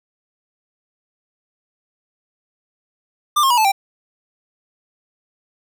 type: tone with pitch steps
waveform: square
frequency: 1191 / 1073.4 / 967.4 / 871.9 / 785.8 Hz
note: D6 / C6 / B5 / A5 / G5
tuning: +24 / +44 / -36 / -16 / +4 cents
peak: -13 dBFS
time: 3.36-3.72 s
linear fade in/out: 10 ms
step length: 72 ms
effects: none